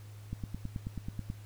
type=click train; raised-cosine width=5 ms; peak=-24 dBFS; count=10; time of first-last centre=0.33-1.301 s; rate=9.27 Hz; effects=added 104 Hz sine -46 dBFS peak until 1.45 s + pink hiss -59 dBFS RMS until 1.45 s